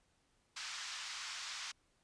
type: band-pass noise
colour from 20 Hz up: white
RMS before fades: -45 dBFS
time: 0.56-1.72 s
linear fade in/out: 10 ms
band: 1000 to 6100 Hz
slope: 24 dB/octave
effects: pink hiss -75 dBFS RMS until 2.03 s + resampled to 22050 Hz